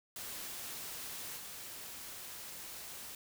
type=noise with level steps; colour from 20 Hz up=white; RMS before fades=-44 / -47 dBFS; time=0.16-3.15 s; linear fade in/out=2 ms; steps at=1.37 s; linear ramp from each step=5 ms; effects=none